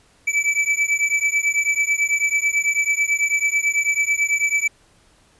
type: beating tone pair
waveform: square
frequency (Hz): 2303 / 2312.1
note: D7 / D7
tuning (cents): -34 / -28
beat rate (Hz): 9.1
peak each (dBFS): -21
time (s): 0.27-4.68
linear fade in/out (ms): 10
effects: pink hiss -56 dBFS RMS until 5.39 s + resampled to 24000 Hz